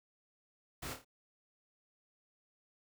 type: noise with echo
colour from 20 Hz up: pink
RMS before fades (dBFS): -43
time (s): 0.82-0.94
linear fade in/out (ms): 10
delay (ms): 27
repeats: 4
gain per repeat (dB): -6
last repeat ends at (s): 1.048
effects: none